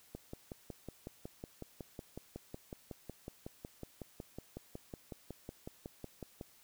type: click train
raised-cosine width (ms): 2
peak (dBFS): -30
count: 35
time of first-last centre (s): 0.15-6.412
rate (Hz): 5.43
effects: white hiss -64 dBFS RMS until 6.63 s